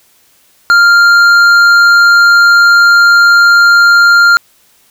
sine tone with hard clipping, 1396.9 Hz, F6, in tune, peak -4 dBFS, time 0.7-4.37 s, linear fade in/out 0 ms, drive 7 dB, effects white hiss -49 dBFS RMS until 4.9 s

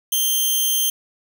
5% pulse tone with amplitude modulation, 3140 Hz, G7, 2 cents sharp, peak -6 dBFS, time 0.12-0.9 s, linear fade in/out 5 ms, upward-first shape sine, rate 290 Hz, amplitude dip 60%, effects none

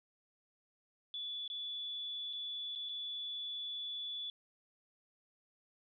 sine tone with dropouts, 3445 Hz, A7, 37 cents flat, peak -39 dBFS, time 1.14-4.3 s, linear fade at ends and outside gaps 1 ms, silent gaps 1.478-1.5 / 2.329-2.333 / 2.752-2.758 / 2.889-2.893 s, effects none

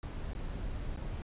brown noise with dropouts, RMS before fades -38 dBFS, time 0.03-1.22 s, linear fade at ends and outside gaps 0 ms, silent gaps 0.333-0.351 / 0.962-0.974 s, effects resampled to 8000 Hz

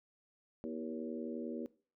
harmonic tone with a mistuned harmonic, 79.8 Hz, D#2, 44 cents sharp, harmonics 3 / 4 / 5 / 6 / 7, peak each -42 / -44 / -46 / -48 / -49 dBFS, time 0.64-1.66 s, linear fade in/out 0 ms, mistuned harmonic 5, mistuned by -37 cents, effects noise-tail reverb RT60 0.4 s tail -19 dB re dry

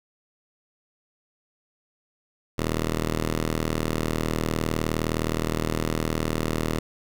10% pulse ring-modulated tone, 79.2 Hz, D#2, 31 cents sharp, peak -13 dBFS, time 2.58-6.79 s, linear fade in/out 5 ms, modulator 59.4 Hz, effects none

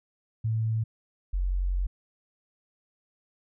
sine tone pair in turn, 111.3 / 45.65 Hz, A2 / F#1, +20 / -23 cents, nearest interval octave + minor third, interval 1543 cents, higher first, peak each -24 dBFS, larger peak neither, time 0.44-0.84 / 1.33-1.87 s, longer second, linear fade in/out 10 ms, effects none

